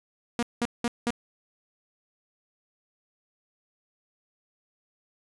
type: tone bursts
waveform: sawtooth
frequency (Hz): 237.6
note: A#3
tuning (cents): +33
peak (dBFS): -20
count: 4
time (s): 0.39-1.104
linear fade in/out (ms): 0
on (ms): 36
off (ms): 190
effects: resampled to 24000 Hz